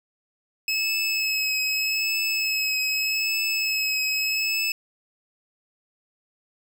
25% pulse tone with vibrato, 2582 Hz, E7, 37 cents flat, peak -19 dBFS, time 0.68-4.72 s, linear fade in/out 2 ms, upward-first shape triangle, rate 0.82 Hz, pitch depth 24 cents each way, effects none

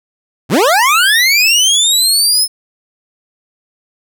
25% pulse linear sweep, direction up, 92.5 to 5240 Hz, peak -4 dBFS, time 0.49-2.48 s, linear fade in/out 50 ms, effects none

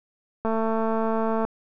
click train, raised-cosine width 1 ms, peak -13 dBFS, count 224, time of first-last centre 0.45-1.45 s, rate 223 Hz, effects none

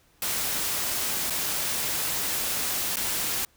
white noise with dropouts, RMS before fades -28 dBFS, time 0.22-3.45 s, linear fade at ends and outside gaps 1 ms, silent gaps 1.299-1.305 / 2.958-2.969 s, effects pink hiss -62 dBFS RMS until 3.56 s

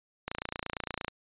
click train, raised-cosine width 0.3 ms, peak -17 dBFS, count 24, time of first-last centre 0.28-1.081 s, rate 28.7 Hz, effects resampled to 8000 Hz

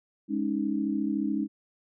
sine chord, Ab suspended fourth, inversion none, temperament equal, 207.7 / 277.2 / 311.1 Hz, Ab3 / Db4 / Eb4, 0 / 0 / 0 cents, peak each -30 dBFS, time 0.28-1.48 s, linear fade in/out 50 ms, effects none

